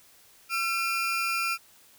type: tone pair together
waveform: 35% pulse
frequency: 1353 / 2411 Hz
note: E6 / D7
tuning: +45 / +45 cents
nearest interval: minor seventh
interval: 1000 cents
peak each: -27 dBFS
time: 0.49-1.58 s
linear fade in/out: 50 ms
effects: white hiss -57 dBFS RMS until 1.98 s